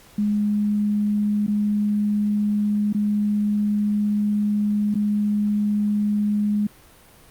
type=tone with dropouts; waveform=sine; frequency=207.9 Hz; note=G#3; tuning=2 cents sharp; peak=-18 dBFS; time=0.18-6.67 s; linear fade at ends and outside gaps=5 ms; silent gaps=1.466-1.479 / 2.928-2.946 / 4.943-4.953 s; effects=pink hiss -50 dBFS RMS until 7.3 s + Opus 48 kbps